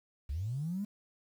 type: linear sweep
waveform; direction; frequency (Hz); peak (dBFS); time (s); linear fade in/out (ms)
triangle; up; 61.74 to 211.3; -29; 0.29-0.85; 10
effects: tanh soft clip ceiling -31 dBFS + 10-bit